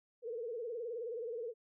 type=tone with vibrato; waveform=sine; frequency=466.2 Hz; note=A#4; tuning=in tune; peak=-38 dBFS; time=0.22-1.54 s; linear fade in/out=50 ms; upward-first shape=sine; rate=19 Hz; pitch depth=110 cents each way; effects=none